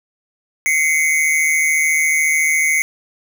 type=tone pair together; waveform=square; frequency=2063 / 2217 Hz; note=C7 / C#7; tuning=-25 / 0 cents; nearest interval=minor second; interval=125 cents; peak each=-17 dBFS; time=0.66-2.82 s; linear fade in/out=0 ms; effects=none